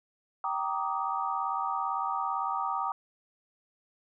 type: chord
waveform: sine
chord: Eb major seventh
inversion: first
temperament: just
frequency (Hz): 777.8 / 933.4 / 1166.7 / 1244.5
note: G5 / Bb5 / D6 / Eb6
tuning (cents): -14 / +2 / -12 / 0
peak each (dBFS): -34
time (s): 0.44-2.92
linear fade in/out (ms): 2
effects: none